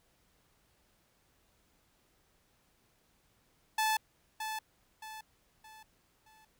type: tone with echo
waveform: sawtooth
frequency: 871 Hz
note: A5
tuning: 18 cents flat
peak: -24 dBFS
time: 3.78-3.97 s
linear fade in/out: 5 ms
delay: 620 ms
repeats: 4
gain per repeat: -8 dB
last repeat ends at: 6.45 s
effects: pink hiss -71 dBFS RMS until 6.59 s